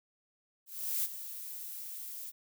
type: noise with ADSR envelope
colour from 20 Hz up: violet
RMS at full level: -31 dBFS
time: 0.66-2.32 s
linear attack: 380 ms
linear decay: 29 ms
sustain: -12 dB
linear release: 30 ms
effects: none